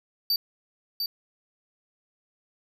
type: tone with echo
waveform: square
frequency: 4624 Hz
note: D8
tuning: 28 cents flat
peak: -22 dBFS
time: 0.3-0.36 s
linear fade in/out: 2 ms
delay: 700 ms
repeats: 1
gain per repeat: -5 dB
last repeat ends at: 1.06 s
effects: none